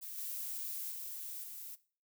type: noise with level steps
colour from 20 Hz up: violet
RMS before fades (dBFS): -45 / -41 / -44 / -47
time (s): 0.01-1.76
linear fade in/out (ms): 20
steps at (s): 0.17 / 0.91 / 1.43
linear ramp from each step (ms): 10
effects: noise-tail reverb RT60 0.4 s tail -18 dB re dry